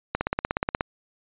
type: click train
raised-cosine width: 0.5 ms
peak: -8 dBFS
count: 12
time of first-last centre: 0.15-0.809 s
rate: 16.7 Hz
effects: resampled to 8000 Hz